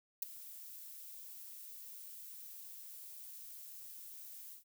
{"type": "noise with ADSR envelope", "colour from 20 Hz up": "violet", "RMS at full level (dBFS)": -34, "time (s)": [0.22, 4.64], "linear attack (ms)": 6, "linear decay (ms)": 11, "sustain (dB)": -17, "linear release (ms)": 120, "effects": []}